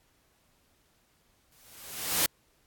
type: noise with exponential growth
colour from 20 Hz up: white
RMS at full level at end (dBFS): -23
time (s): 1.52-2.26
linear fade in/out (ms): 2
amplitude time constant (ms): 160
effects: pink hiss -68 dBFS RMS until 2.66 s + AAC 64 kbps